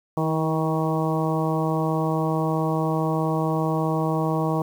harmonic tone with a mistuned harmonic, 158.4 Hz, D#3, 31 cents sharp, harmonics 1 / 2 / 3 / 4 / 5 / 6 / 7, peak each -24 / -27 / -29 / -30 / -31 / -32 / -32 dBFS, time 0.17-4.62 s, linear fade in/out 2 ms, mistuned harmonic 2, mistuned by +25 cents, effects 8-bit

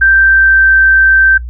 sine tone with pitch glide, 1568 to 1558.1 Hz, G6 to G6, 0 to -11 cents, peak -4 dBFS, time 0.01-1.38 s, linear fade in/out 10 ms, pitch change -11 cents, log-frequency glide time 0.13-0.73 s, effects noise-tail reverb RT60 0.1 s tail -23 dB re dry + added 60 Hz sine -20 dBFS peak until 1.49 s

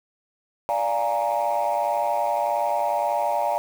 sine chord, Bb dominant seventh, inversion first, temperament equal, 587.3 / 698.5 / 830.6 / 932.3 Hz, D5 / F5 / Ab5 / Bb5, 0 / 0 / 0 / 0 cents, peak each -25 dBFS, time 0.69-3.58 s, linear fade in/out 0 ms, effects tanh soft clip ceiling -15 dBFS + 7-bit

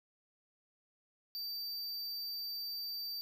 square tone, 4647 Hz, D8, 19 cents flat, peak -39 dBFS, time 1.35-3.21 s, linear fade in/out 0 ms, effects none

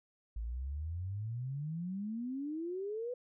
sine exponential sweep, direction up, 53 to 504 Hz, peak -36 dBFS, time 0.36-3.14 s, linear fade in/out 5 ms, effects none

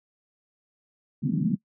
white band-pass noise, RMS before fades -25 dBFS, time 1.22-1.56 s, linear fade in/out 20 ms, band 150 to 240 Hz, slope 48 dB/octave, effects noise-tail reverb RT60 0.1 s tail -21 dB re dry

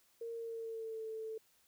sine tone with pitch glide, 462 to 441.6 Hz, A#4 to A4, -16 to +6 cents, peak -40 dBFS, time 0.21-1.38 s, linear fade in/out 5 ms, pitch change -78 cents, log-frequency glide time 0.33-1.06 s, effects white hiss -71 dBFS RMS until 1.67 s

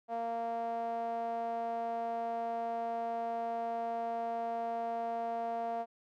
sawtooth tone with band-pass filter, 231.2 Hz, A#3, 14 cents flat, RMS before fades -36 dBFS, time 0.08-5.86 s, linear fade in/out 50 ms, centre 700 Hz, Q 4.7, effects none

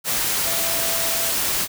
sine tone in noise, 666 Hz, E5, 18 cents sharp, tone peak -31 dBFS, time 0.43-1.34 s, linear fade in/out 50 ms, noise white, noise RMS -22 dBFS, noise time 0.04-1.68 s, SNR -12 dB, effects none

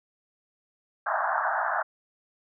pink band-pass noise, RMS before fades -27 dBFS, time 1.06-1.83 s, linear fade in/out 10 ms, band 640 to 1700 Hz, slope 96 dB/octave, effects none

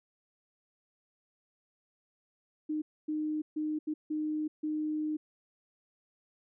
sine tone bursts at uneven times, 306.5 Hz, D#4, 26 cents flat, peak -30 dBFS, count 6, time 2.69-2.82 / 3.08-3.42 / 3.56-3.79 / 3.87-3.94 / 4.1-4.48 / 4.63-5.17 s, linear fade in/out 10 ms, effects none

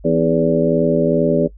harmonic tone with a mistuned harmonic, 82.41 Hz, E2, in tune, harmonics 2 / 3 / 4 / 5 / 6 / 7, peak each -20 / -19 / -22 / -19 / -22 / -18 dBFS, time 0.04-1.48 s, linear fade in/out 20 ms, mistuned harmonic 4, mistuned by -64 cents, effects noise-tail reverb RT60 0.1 s tail -19 dB re dry + added 50 Hz sine -37 dBFS peak until 1.57 s

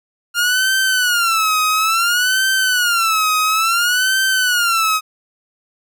sawtooth tone with vibrato, 1396.9 Hz, F6, in tune, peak -10 dBFS, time 0.34-5.01 s, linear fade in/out 50 ms, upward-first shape sine, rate 0.58 Hz, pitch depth 180 cents each way, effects none

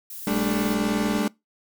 violet noise, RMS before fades -37 dBFS, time 0.1-0.74 s, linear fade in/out 5 ms
35% pulse chord, G suspended second, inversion none, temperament equal with one note detuned, 199.77 / 220 / 293.7 Hz, G3 / A3 / D4, +33 / 0 / 0 cents, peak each -25 / -24 / -25 dBFS, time 0.27-1.28 s, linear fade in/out 2 ms
click train, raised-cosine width 2 ms, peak -25 dBFS, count 54, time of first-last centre 0.31-1.186 s, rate 60.5 Hz
effects noise-tail reverb RT60 0.2 s tail -23 dB re dry

